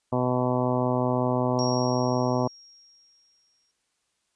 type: harmonic tone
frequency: 125.4 Hz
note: B2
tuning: 27 cents sharp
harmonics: 1 / 2 / 3 / 4 / 5 / 6 / 7 / 8 / 9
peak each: -28 / -27 / -31 / -31 / -29 / -35 / -33 / -34 / -38 dBFS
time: 0.12-2.48 s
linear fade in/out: 10 ms
type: tone with exponential decay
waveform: sine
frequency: 5588 Hz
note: F8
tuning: in tune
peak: -29 dBFS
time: 1.59-3.71 s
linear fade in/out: 0 ms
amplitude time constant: 460 ms
effects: white hiss -74 dBFS RMS until 4.35 s + resampled to 22050 Hz